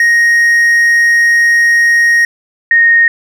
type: tone pair in turn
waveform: triangle / sine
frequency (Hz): 1871 / 1855.9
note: A#6 / A#6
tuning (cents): +6 / -8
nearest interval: unison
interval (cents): 14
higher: first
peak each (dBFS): -4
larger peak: neither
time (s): 0-2.25 / 2.71-3.08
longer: first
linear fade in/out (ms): 2
effects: none